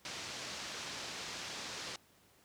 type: low-pass noise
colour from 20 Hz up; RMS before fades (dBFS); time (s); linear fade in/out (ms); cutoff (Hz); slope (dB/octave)
white; -44; 0.05-1.96; 2; 6100; 24
effects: pink hiss -66 dBFS RMS until 2.44 s + high-pass 80 Hz 12 dB/octave